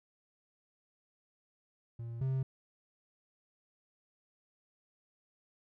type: tone pair in turn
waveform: triangle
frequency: 116.54 / 132.34 Hz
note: A#2 / C3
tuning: 0 / +20 cents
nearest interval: major second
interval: 220 cents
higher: second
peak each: -37 / -28 dBFS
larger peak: second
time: 1.99-2.21 / 2.21-2.43 s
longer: neither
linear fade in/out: 5 ms
effects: none